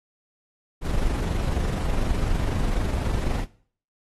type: noise with amplitude modulation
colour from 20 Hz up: brown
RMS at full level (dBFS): -22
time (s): 0.81-3.46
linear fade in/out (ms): 50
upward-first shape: sine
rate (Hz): 24.1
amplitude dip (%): 45
effects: noise-tail reverb RT60 0.5 s tail -19 dB re dry + AAC 32 kbps